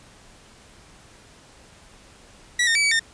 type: tone with pitch steps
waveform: sawtooth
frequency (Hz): 1940 / 1832 / 2298 / 2276 / 1819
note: B6 / A#6 / D7 / C#7 / A#6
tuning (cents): -31 / -31 / -38 / +45 / -43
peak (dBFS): -14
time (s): 2.59-2.995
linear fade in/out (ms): 5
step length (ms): 81
effects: pink hiss -50 dBFS RMS until 3.13 s + resampled to 22050 Hz